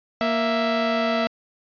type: tone pair together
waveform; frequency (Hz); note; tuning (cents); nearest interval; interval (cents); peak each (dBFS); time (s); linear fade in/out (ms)
sawtooth; 233.3 / 660.8; A#3 / E5; +2 / +4; octave + tritone; 1802; -20 / -18; 0.21-1.27; 0
effects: resampled to 11025 Hz